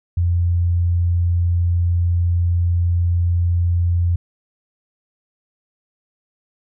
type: tone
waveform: sine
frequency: 86.8 Hz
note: F2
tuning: 10 cents flat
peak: -14 dBFS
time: 0.17-4.16 s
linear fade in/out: 5 ms
effects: none